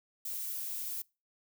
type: noise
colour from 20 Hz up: violet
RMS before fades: -38 dBFS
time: 0.25-1.02 s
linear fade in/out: 5 ms
effects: noise-tail reverb RT60 0.3 s tail -25 dB re dry